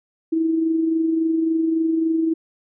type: tone with amplitude modulation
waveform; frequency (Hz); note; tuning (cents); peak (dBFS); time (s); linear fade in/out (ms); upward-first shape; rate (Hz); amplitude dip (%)
sine; 324.4; E4; -28; -15; 0.32-2.34; 10; sine; 23.6; 40
effects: none